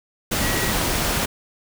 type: tone in noise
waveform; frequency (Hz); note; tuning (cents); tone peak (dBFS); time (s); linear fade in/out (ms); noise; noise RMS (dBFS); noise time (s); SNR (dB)
sine; 1920; B6; -49; -29; 0.41-0.72; 10; pink; -22; 0.31-1.26; -10
effects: none